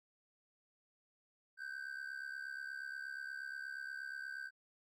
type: ring-modulated tone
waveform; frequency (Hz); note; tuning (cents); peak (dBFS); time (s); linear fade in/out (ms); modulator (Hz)
triangle; 1552; G6; -18; -38; 1.57-4.51; 50; 34.2
effects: none